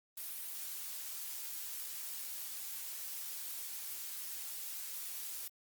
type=noise; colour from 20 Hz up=blue; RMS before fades=-43 dBFS; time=0.17-5.48 s; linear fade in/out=5 ms; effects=Opus 32 kbps

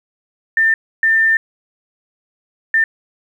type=tone bursts at uneven times; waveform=sine; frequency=1795 Hz; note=A6; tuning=34 cents sharp; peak=-10 dBFS; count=3; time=0.57-0.74 / 1.03-1.37 / 2.74-2.84 s; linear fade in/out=2 ms; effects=8-bit

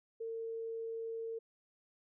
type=tone; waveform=sine; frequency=453.8 Hz; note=A#4; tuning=47 cents flat; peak=-38 dBFS; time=0.2-1.39 s; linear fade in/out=10 ms; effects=none

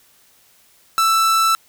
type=tone; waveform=45% pulse; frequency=1325 Hz; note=E6; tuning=9 cents sharp; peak=-13 dBFS; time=0.98-1.55 s; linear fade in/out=0 ms; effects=white hiss -54 dBFS RMS until 1.68 s

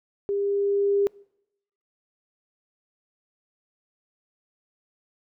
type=tone with level ramp; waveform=sine; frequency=401.5 Hz; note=G4; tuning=41 cents sharp; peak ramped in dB=-23 to -18 dBFS; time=0.29-1.07 s; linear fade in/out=0 ms; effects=noise-tail reverb RT60 0.8 s tail -25 dB re dry

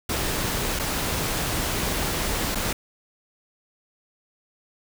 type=noise with dropouts; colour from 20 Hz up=pink; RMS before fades=-26 dBFS; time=0.09-2.73 s; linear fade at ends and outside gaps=5 ms; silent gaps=0.792-0.795 / 2.549-2.554 s; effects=none

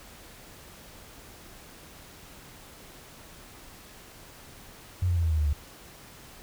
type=tone with pitch steps; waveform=sine; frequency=90.7 / 87.41 / 84.24 / 81.18 / 78.23 / 75.39 / 72.66 Hz; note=F#2 / F2 / E2 / E2 / D#2 / D2 / D2; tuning=-34 / +2 / +38 / -26 / +10 / +46 / -18 cents; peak=-22 dBFS; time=5.02-5.531 s; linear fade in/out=5 ms; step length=73 ms; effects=pink hiss -49 dBFS RMS until 6.42 s

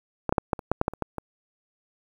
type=clicks; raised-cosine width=1 ms; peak=-10 / -7 / -6 / -8 / -21 / -7 / -7 / -8 / -23 / -12 / -17 dBFS; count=11; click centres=0.293 / 0.325 / 0.382 / 0.532 / 0.592 / 0.716 / 0.814 / 0.881 / 0.936 / 1.023 / 1.183 s; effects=8-bit

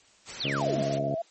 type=noise; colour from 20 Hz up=white; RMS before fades=-38 dBFS; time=0.25-1 s; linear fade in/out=50 ms
type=exponential sweep; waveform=sine; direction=down; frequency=4771 to 179.4 Hz; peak=-29 dBFS; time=0.4-0.82 s; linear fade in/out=5 ms
type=harmonic tone; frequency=70 Hz; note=C#2; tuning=18 cents sharp; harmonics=2 / 3 / 4 / 5 / 6 / 7 / 8 / 9; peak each=-32 / -38 / -35 / -39 / -40 / -40 / -42 / -40 dBFS; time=0.44-1.15 s; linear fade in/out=5 ms
type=tone with vibrato; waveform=sine; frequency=659.3 Hz; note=E5; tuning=in tune; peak=-28 dBFS; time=0.61-1.22 s; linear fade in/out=5 ms; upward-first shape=square; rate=14 Hz; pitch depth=42 cents each way
effects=white hiss -59 dBFS RMS until 1.3 s + MP3 32 kbps

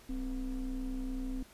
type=ring-modulated tone; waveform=triangle; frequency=114.9 Hz; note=A#2; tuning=25 cents flat; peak=-29 dBFS; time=0.09-1.43 s; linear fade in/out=5 ms; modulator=146 Hz; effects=pink hiss -58 dBFS RMS until 1.53 s + resampled to 32000 Hz

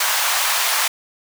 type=high-pass noise; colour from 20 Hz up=pink; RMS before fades=-19 dBFS; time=0-0.88 s; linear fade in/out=5 ms; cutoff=820 Hz; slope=24 dB/octave; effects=none

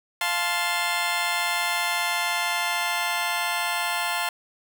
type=chord; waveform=15% pulse; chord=F major; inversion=none; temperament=just; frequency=698.5 / 873.1 / 1047.7 Hz; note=F5 / A5 / C6; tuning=0 / -14 / +2 cents; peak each=-22 dBFS; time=0.21-4.29 s; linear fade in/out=2 ms; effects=none

